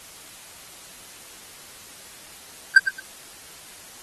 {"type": "tone with echo", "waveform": "triangle", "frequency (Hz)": 1568, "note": "G6", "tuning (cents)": 0, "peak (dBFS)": -3, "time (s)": [2.76, 2.78], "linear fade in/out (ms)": 5, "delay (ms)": 110, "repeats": 2, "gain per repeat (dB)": -12, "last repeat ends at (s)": 3, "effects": ["white hiss -44 dBFS RMS until 4.02 s", "AAC 32 kbps"]}